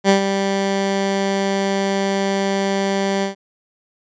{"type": "tone with ADSR envelope", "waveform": "15% pulse", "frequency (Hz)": 196, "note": "G3", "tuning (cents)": 0, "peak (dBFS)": -3, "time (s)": [0.04, 3.35], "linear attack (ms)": 52, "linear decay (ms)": 110, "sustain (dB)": -8, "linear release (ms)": 120, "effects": ["resampled to 16000 Hz"]}